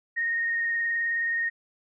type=tone with vibrato; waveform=sine; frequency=1855 Hz; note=A#6; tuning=9 cents flat; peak=-24 dBFS; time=0.16-1.5 s; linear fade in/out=20 ms; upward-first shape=triangle; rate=19 Hz; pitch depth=19 cents each way; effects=none